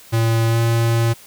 square tone with pitch glide, 114 to 115.52 Hz, A#2 to A#2, -38 to -15 cents, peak -15 dBFS, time 0.12-1.14 s, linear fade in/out 20 ms, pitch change +23 cents, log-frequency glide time 0.48-0.58 s, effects white hiss -44 dBFS RMS until 1.26 s

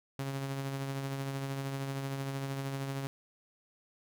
sawtooth tone with tremolo, 136.7 Hz, C#3, 24 cents flat, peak -29 dBFS, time 0.19-3.07 s, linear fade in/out 0 ms, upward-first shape triangle, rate 13 Hz, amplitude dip 40%, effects none

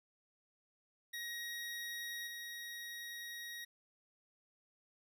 25% pulse tone with level steps, 1889 Hz, A#6, 22 cents sharp, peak -38 / -41 dBFS, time 1.13-3.65 s, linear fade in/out 10 ms, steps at 2.27 s, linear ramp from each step 2 ms, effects none

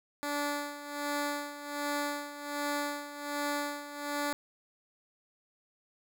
10% pulse tone with tremolo, 290 Hz, D4, 22 cents flat, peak -22 dBFS, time 0.23-4.33 s, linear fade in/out 0 ms, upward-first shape sine, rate 1.3 Hz, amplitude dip 75%, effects none

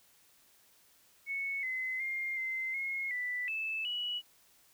sine tone with pitch steps, 2208 / 2042 / 2117 / 2072 / 2160 / 1980 / 2625 / 2934 Hz, C#7 / C7 / C7 / C7 / C#7 / B6 / E7 / F#7, -7 / -43 / +20 / -17 / -45 / +4 / -8 / -15 cents, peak -33 dBFS, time 1.26-4.22 s, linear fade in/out 50 ms, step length 370 ms, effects white hiss -65 dBFS RMS until 4.73 s

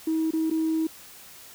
sine tone with dropouts, 319.9 Hz, D#4, 48 cents sharp, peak -21 dBFS, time 0.07-0.87 s, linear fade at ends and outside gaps 5 ms, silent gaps 0.308-0.334 / 0.501-0.511 s, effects tanh soft clip ceiling -18 dBFS + white hiss -47 dBFS RMS until 1.54 s

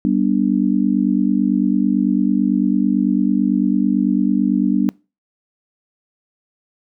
sine chord, G major, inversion none, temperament just, 196 / 245 / 294 Hz, G3 / B3 / D4, 0 / -14 / +2 cents, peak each -18 dBFS, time 0.05-4.89 s, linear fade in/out 0 ms, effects noise-tail reverb RT60 0.3 s tail -24 dB re dry

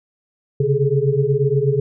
sine tone cluster, 133.1 / 141.4 / 411.7 / 430.1 Hz, C3 / C#3 / G#4 / A4, +30 / +35 / -15 / -39 cents, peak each -20 dBFS, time 0.6-1.8 s, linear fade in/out 5 ms, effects none

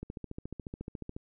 click train, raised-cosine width 3 ms, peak -26 dBFS, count 17, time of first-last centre 0.03-1.165 s, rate 14.1 Hz, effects none

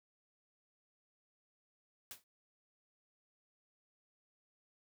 white noise with exponential decay, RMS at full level -44 dBFS, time 2.11-2.24 s, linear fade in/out 1 ms, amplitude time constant 28 ms, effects none

